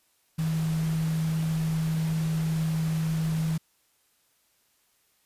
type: tone in noise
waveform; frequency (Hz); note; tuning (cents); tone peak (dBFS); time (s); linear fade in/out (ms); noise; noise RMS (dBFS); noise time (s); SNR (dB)
sine; 160; D#3; +49; -24; 0.38-3.58; 10; pink; -41; 0.38-3.58; +14
effects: white hiss -68 dBFS RMS until 5.25 s + resampled to 32000 Hz